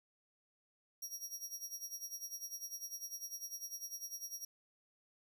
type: tone with tremolo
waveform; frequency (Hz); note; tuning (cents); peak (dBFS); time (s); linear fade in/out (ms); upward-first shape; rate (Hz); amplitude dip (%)
sawtooth; 5660; F8; +22; -38; 1.02-4.45; 5; sine; 10; 80
effects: none